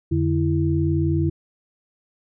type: tone cluster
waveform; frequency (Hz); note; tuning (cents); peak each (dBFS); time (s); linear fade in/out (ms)
sine; 87.5 / 146.9 / 330; F2 / D3 / E4; +4 / +1 / +2; -22; 0.11-1.3; 10
effects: none